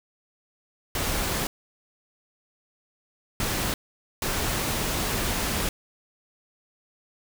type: noise bursts at uneven times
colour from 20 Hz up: pink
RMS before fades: -27 dBFS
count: 3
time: 0.95-1.47 / 3.4-3.74 / 4.22-5.69 s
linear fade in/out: 2 ms
effects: none